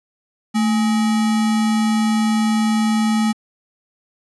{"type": "tone with sample-and-hold", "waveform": "sine", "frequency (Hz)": 220, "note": "A3", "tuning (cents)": 0, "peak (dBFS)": -14, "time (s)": [0.54, 3.33], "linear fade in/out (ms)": 20, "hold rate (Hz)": 1050, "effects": ["resampled to 24000 Hz"]}